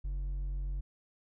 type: tone with hard clipping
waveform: sine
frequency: 46.25 Hz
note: F#1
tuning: in tune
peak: -34 dBFS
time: 0.04-0.81 s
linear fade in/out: 10 ms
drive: 4 dB
effects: none